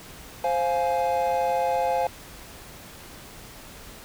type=chord; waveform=triangle; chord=F minor; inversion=second; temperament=just; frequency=523.8 / 698.5 / 838.1 Hz; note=C5 / F5 / Ab5; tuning=+2 / 0 / +16 cents; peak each=-24 dBFS; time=0.44-2.07 s; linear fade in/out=2 ms; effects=pink hiss -44 dBFS RMS until 4.04 s